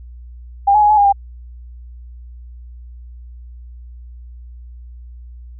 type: tone with pitch steps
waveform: sine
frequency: 800 / 844 / 832 / 851 / 812 / 797 Hz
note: G5 / G#5 / G#5 / G#5 / G#5 / G5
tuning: +35 / +28 / +3 / +42 / -39 / +28 cents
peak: -8 dBFS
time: 0.67-1.126 s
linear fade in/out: 10 ms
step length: 76 ms
effects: added 60 Hz sine -33 dBFS peak until 5.59 s